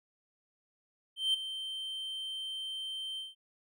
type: tone with ADSR envelope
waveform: triangle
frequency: 3120 Hz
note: G7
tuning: 9 cents flat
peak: -23 dBFS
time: 1.16-3.35 s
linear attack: 180 ms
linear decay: 8 ms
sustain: -12 dB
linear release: 170 ms
effects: none